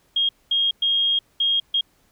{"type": "tone bursts at uneven times", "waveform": "sine", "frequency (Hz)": 3249, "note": "G#7", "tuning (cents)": -39, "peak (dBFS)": -17, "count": 5, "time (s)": [[0.16, 0.29], [0.51, 0.71], [0.82, 1.19], [1.4, 1.6], [1.74, 1.81]], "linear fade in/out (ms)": 5, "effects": ["pink hiss -62 dBFS RMS until 2.11 s"]}